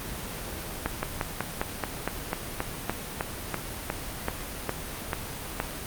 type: slowing click train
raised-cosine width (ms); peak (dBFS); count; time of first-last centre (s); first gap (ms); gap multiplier
0.5; -11; 17; 0.86-5.601; 170; 1.07
effects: pink hiss -36 dBFS RMS until 5.86 s + Opus 32 kbps